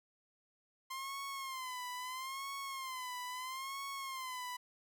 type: tone with vibrato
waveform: sawtooth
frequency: 1046.5 Hz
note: C6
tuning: in tune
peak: -37 dBFS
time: 0.9-4.57 s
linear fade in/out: 10 ms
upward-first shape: sine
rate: 0.76 Hz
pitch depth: 94 cents each way
effects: none